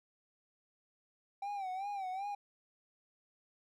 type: tone with vibrato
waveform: triangle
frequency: 778 Hz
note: G5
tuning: 13 cents flat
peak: -35 dBFS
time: 1.42-2.35 s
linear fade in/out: 5 ms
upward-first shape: sine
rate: 2.6 Hz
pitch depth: 95 cents each way
effects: none